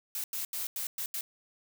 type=noise bursts at uneven times; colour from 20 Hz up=blue; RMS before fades=-35 dBFS; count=6; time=0.15-0.24 / 0.33-0.45 / 0.53-0.67 / 0.76-0.87 / 0.98-1.06 / 1.14-1.21 s; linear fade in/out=2 ms; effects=none